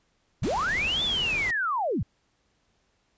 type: linear two-way sweep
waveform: sine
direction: up then down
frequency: 60 to 3580 to 60 Hz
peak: -24 dBFS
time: 0.42-2.03 s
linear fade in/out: 5 ms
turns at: 1.03 s
type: noise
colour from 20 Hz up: pink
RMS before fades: -36 dBFS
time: 0.43-1.51 s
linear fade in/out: 5 ms
effects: pink hiss -70 dBFS RMS until 3.17 s + resampled to 16000 Hz